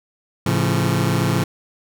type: chord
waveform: sawtooth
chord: A augmented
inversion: none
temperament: just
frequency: 110 / 137.5 / 171.88 Hz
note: A2 / C#3 / E#3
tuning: 0 / -14 / -27 cents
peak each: -17 dBFS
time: 0.46-1.44 s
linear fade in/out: 5 ms
effects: none